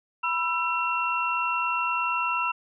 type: tone cluster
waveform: sine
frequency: 981 / 1332 / 2724 Hz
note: B5 / E6 / F7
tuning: -12 / +18 / -44 cents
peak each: -28 dBFS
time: 0.23-2.52 s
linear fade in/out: 10 ms
effects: none